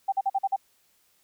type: tone bursts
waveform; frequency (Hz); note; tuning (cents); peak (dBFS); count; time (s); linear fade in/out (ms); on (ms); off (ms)
sine; 782; G5; -4; -21; 6; 0.08-0.563; 10; 43; 45
effects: white hiss -66 dBFS RMS until 1.23 s